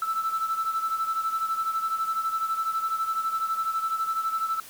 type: beating tone pair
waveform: sine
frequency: 1318.5 / 1330.5 Hz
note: E6 / E6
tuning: 0 / +16 cents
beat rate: 12 Hz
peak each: -25 / -30 dBFS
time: 0.02-4.6 s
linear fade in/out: 2 ms
effects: tanh soft clip ceiling -20 dBFS + white hiss -46 dBFS RMS until 4.69 s